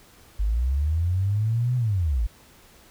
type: linear two-way sweep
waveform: sine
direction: up then down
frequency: 48.28 to 126.9 to 48.28 Hz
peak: -20 dBFS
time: 0.39-2.27 s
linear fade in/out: 10 ms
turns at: 1.76 s
effects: pink hiss -53 dBFS RMS until 2.9 s